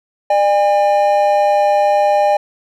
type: tone pair together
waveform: triangle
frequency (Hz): 600.2 / 811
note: D5 / G#5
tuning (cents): +38 / -41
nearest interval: perfect fourth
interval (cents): 521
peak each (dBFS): -11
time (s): 0.3-2.37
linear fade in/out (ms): 5
effects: none